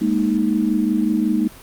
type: chord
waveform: sine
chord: Ab suspended second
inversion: none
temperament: equal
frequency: 207.7 / 233.1 / 311.1 Hz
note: Ab3 / Bb3 / Eb4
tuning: 0 / 0 / 0 cents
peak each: -20 dBFS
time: 0.01-1.48 s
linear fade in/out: 10 ms
effects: pink hiss -42 dBFS RMS until 1.62 s + Opus 48 kbps